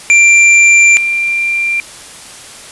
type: tone pair in turn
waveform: square / sine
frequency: 2364 / 2374 Hz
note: D7 / D7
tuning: +11 / +18 cents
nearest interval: unison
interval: 7 cents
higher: second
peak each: -4 / -11 dBFS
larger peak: first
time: 0.1-0.97 / 0.97-1.8 s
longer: first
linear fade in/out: 0 ms
effects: white hiss -32 dBFS RMS until 2.71 s + resampled to 24000 Hz